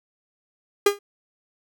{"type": "tone with exponential decay", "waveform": "45% pulse", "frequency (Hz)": 405.6, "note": "G#4", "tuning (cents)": -41, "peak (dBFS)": -11, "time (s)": [0.86, 0.99], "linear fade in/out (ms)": 5, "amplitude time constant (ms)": 28, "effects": []}